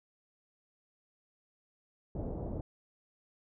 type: low-pass noise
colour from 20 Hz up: pink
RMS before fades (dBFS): -38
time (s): 2.15-2.61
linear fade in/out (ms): 2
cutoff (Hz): 630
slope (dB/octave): 24
effects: none